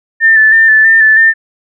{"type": "tone with vibrato", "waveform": "sine", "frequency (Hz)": 1774, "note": "A6", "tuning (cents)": 14, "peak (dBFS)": -3, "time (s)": [0.2, 1.34], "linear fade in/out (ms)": 50, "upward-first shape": "square", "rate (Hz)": 3.1, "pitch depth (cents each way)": 24, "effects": []}